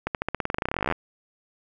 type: accelerating click train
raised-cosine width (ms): 0.5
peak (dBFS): -10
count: 26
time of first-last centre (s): 0.07-0.924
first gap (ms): 78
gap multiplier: 0.92
effects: none